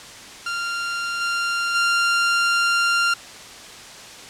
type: tone with level steps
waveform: sawtooth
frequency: 1390 Hz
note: F6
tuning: 9 cents flat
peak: -20 / -17 / -13 dBFS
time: 0.46-3.14 s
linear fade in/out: 5 ms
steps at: 1.2 / 1.74 s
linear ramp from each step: 20 ms
effects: white hiss -39 dBFS RMS until 4.29 s + low-pass 7000 Hz 12 dB/octave